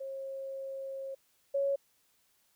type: tone pair in turn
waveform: sine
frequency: 540 / 555.2 Hz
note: C#5 / C#5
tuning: -45 / +3 cents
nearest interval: unison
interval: 48 cents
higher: second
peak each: -37 / -27 dBFS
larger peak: second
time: 0-1.15 / 1.54-1.76 s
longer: first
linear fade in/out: 10 ms
effects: white hiss -71 dBFS RMS until 2.55 s